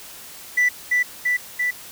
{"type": "tone with echo", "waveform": "sine", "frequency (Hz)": 1975.5, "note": "B6", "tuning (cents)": 0, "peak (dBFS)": -12, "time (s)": [0.57, 0.69], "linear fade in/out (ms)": 10, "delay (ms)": 340, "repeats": 3, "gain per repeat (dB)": -2, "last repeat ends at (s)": 1.71, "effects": ["tanh soft clip ceiling -13 dBFS", "white hiss -40 dBFS RMS until 1.91 s"]}